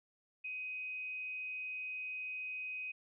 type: tone with amplitude modulation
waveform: sine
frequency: 2513 Hz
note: D#7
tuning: 17 cents sharp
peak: -38 dBFS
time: 0.44-2.92 s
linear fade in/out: 10 ms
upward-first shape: sine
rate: 265 Hz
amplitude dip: 25%
effects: none